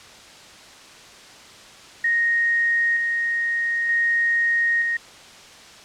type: tone with tremolo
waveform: sine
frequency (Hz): 1864.7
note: A#6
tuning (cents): 0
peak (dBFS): -17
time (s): 2.04-4.97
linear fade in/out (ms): 5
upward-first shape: square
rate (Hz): 0.54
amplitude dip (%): 30
effects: white hiss -44 dBFS RMS until 5.84 s + low-pass 6000 Hz 12 dB/octave